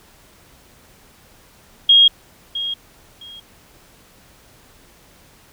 sine tone with echo, 3263 Hz, G#7, 31 cents flat, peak -7 dBFS, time 1.89-2.08 s, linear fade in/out 5 ms, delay 660 ms, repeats 2, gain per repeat -14 dB, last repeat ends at 3.4 s, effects pink hiss -50 dBFS RMS until 5.52 s

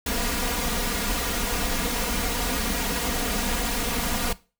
pink noise with comb filter, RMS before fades -26 dBFS, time 0.06-4.33 s, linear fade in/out 5 ms, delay 4.2 ms, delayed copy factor +0.95, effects noise-tail reverb RT60 0.3 s tail -18 dB re dry

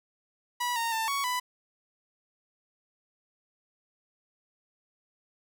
sawtooth tone with pitch steps, 975 / 923 / 893 / 1117 / 995 Hz, B5 / A#5 / A5 / C#6 / B5, -23 / -17 / +25 / +13 / +13 cents, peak -24 dBFS, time 0.6-1.4 s, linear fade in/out 10 ms, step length 160 ms, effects none

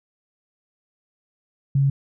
sine tone, 138.1 Hz, C#3, 6 cents flat, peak -15 dBFS, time 1.75-1.9 s, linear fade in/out 5 ms, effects none

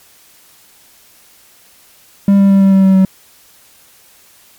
triangle tone with pitch steps, 198.6 / 197.11 / 195.64 / 194.18 / 192.72 / 191.28 / 189.85 Hz, G3 / G3 / G3 / G3 / G3 / G3 / F#3, +23 / +10 / -3 / -16 / -29 / -42 / +45 cents, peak -3 dBFS, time 2.28-3.05 s, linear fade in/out 2 ms, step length 110 ms, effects white hiss -46 dBFS RMS until 4.58 s + MP3 96 kbps

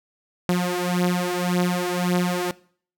sawtooth beating tone pair, 177.6 / 179.4 Hz, F3 / F3, +29 / +47 cents, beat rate 1.8 Hz, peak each -19 dBFS, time 0.49-2.51 s, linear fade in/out 0 ms, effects noise-tail reverb RT60 0.5 s tail -21 dB re dry

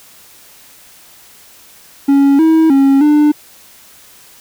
triangle tone with pitch steps, 278.5 / 321.1 / 273.6 / 297.9 Hz, C#4 / E4 / C#4 / D4, +8 / -45 / -23 / +25 cents, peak -4 dBFS, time 2.08-3.32 s, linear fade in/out 10 ms, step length 310 ms, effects white hiss -42 dBFS RMS until 4.4 s

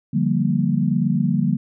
sine chord, G minor seventh, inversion second, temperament equal, 146.83 / 174.61 / 196 / 233.1 Hz, D3 / F3 / G3 / Bb3, 0 / 0 / 0 / 0 cents, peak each -22 dBFS, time 0.13-1.57 s, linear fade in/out 10 ms, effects none

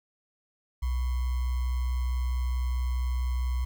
sine tone with sample-and-hold, 62.3 Hz, B1, 16 cents sharp, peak -25 dBFS, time 0.82-3.65 s, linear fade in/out 10 ms, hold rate 1050 Hz, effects none

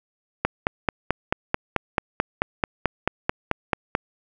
click train, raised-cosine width 0.5 ms, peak -4 dBFS, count 17, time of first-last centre 0.45-3.951 s, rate 4.57 Hz, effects none

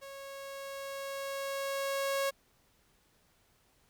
sawtooth tone with level ramp, 550 Hz, C#5, 14 cents flat, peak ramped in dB -41 to -25 dBFS, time 0.01-2.31 s, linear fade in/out 20 ms, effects pink hiss -69 dBFS RMS until 3.89 s

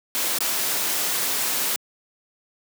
white noise with dropouts, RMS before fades -24 dBFS, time 0.15-1.76 s, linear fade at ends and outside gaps 0 ms, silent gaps 0.385-0.406 s, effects high-pass 200 Hz 12 dB/octave

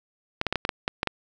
clicks, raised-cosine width 0.3 ms, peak -8 dBFS, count 9, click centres 0.414 / 0.467 / 0.526 / 0.557 / 0.651 / 0.692 / 0.879 / 1.031 / 1.073 s, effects none

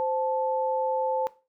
sine tone pair together, 520.6 / 875 Hz, C5 / A5, -9 / -10 cents, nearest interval major sixth, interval 899 cents, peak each -27 dBFS, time 0-1.27 s, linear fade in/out 0 ms, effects noise-tail reverb RT60 0.3 s tail -17 dB re dry

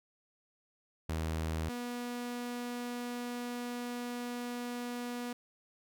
sawtooth tone pair in turn, 80 / 242.8 Hz, D#2 / B3, +49 / -29 cents, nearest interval octave + perfect fifth, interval 1922 cents, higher second, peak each -29 / -33 dBFS, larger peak first, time 1.09-1.69 / 1.69-5.33 s, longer second, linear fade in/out 5 ms, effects none

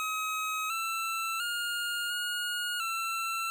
25% pulse tone with pitch steps, 1271 / 1335 / 1419 / 1438 / 1343 Hz, D#6 / E6 / F6 / F#6 / E6, +36 / +22 / +27 / -50 / +32 cents, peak -27 dBFS, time 0-3.5 s, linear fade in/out 0 ms, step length 700 ms, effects none

